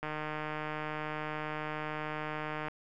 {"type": "click train", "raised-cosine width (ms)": 0.5, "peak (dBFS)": -22, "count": 407, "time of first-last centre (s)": [0.03, 2.684], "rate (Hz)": 153, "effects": []}